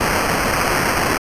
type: noise with sample-and-hold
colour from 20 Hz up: white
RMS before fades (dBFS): -18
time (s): 0-1.18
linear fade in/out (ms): 10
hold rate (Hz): 3675
effects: resampled to 32000 Hz